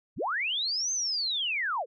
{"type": "linear two-way sweep", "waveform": "sine", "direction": "up then down", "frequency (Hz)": [41.2, 6340, 414.5], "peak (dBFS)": -27, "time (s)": [0.16, 1.86], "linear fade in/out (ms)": 50, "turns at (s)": 0.92, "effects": []}